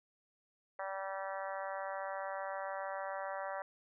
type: harmonic tone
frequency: 193.4 Hz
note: G3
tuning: 23 cents flat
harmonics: 3 / 4 / 5 / 6 / 7 / 8 / 9 / 10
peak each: -42 / -44 / -46 / -48 / -49 / -50 / -51 / -52 dBFS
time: 0.79-3.62 s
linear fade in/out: 2 ms
effects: none